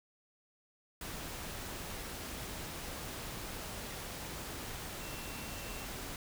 sine tone in noise, 2700 Hz, E7, 41 cents sharp, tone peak -52 dBFS, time 5.01-5.85 s, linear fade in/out 2 ms, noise pink, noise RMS -43 dBFS, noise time 1.01-6.16 s, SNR -12 dB, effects none

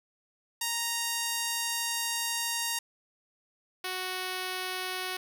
5% pulse tone pair in turn, 932.3 / 370 Hz, A#5 / F#4, 0 / 0 cents, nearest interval octave + major third, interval 1600 cents, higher first, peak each -17 / -21 dBFS, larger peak first, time 0.61-2.79 / 3.84-5.17 s, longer first, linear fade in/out 5 ms, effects none

